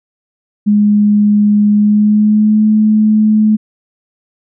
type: tone with pitch glide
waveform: sine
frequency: 207.7 to 214.7 Hz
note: G#3 to A3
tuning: 0 to -42 cents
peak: -6 dBFS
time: 0.66-3.57 s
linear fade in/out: 20 ms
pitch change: +58 cents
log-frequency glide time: 1.72-2.66 s
effects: none